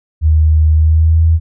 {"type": "tone with pitch glide", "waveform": "sine", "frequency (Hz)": [78, 81.41], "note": ["D#2", "E2"], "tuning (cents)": [5, -21], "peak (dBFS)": -6, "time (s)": [0.21, 1.4], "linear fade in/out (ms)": 50, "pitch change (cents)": 74, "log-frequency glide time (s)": [0.76, 1.23], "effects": []}